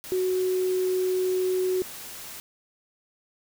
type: tone in noise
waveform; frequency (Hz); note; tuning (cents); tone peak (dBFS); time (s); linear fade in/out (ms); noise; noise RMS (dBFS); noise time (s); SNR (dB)
sine; 370; F#4; 0; -22; 0.12-1.82; 0; white; -40; 0.04-2.4; +15
effects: none